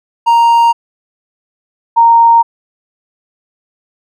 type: tone pair in turn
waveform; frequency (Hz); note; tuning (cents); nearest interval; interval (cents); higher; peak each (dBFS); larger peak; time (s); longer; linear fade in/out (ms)
triangle / sine; 932.3 / 926.9; A#5 / A#5; 0 / -10; unison; 10; first; -3; neither; 0.26-0.73 / 1.96-2.43; neither; 20
effects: none